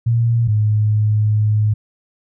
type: tone pair in turn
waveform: sine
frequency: 116.54 / 106.6 Hz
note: A#2 / G#2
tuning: 0 / +46 cents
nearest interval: major second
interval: 154 cents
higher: first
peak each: -12 dBFS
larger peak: neither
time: 0.06-0.48 / 0.48-1.74 s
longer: second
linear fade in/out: 10 ms
effects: none